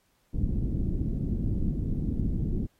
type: low-pass noise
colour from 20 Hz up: pink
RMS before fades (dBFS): -28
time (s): 0.33-2.67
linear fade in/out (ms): 20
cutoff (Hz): 290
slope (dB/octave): 24
effects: pink hiss -70 dBFS RMS until 2.79 s + AAC 48 kbps